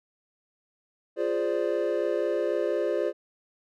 triangle chord, D half-diminished seventh, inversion first, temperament equal, 349.2 / 415.3 / 523.3 / 587.3 Hz, F4 / Ab4 / C5 / D5, 0 / 0 / 0 / 0 cents, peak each -28 dBFS, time 1.16-3.13 s, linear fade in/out 50 ms, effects none

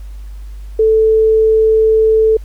sine tone, 440 Hz, A4, in tune, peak -7 dBFS, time 0.79-2.37 s, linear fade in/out 5 ms, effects added 50 Hz sine -26 dBFS peak until 2.44 s + pink hiss -50 dBFS RMS until 2.44 s

